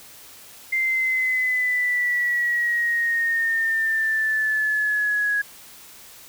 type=exponential sweep; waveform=sine; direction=down; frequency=2093 to 1661.2 Hz; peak=-19 dBFS; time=0.72-5.42 s; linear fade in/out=10 ms; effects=white hiss -45 dBFS RMS until 6.28 s